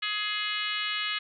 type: harmonic tone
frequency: 420 Hz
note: G#4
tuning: 19 cents sharp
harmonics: 3 / 4 / 5 / 6 / 7 / 8 / 9 / 10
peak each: -37 / -37 / -35 / -37 / -34 / -37 / -42 / -40 dBFS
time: 0.02-1.19 s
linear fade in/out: 10 ms
effects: none